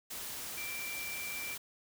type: tone in noise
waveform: sine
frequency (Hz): 2349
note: D7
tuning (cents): 0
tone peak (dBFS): -40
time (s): 0.57-1.55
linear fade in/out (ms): 10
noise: white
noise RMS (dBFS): -42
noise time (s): 0.1-1.58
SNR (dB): -1
effects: none